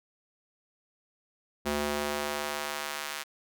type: tone with high-pass filter sweep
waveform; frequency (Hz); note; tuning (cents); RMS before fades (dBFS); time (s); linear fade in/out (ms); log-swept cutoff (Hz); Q
square; 73.42; D2; 0; -33; 1.65-3.24; 20; 240 to 1500; 0.7
effects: none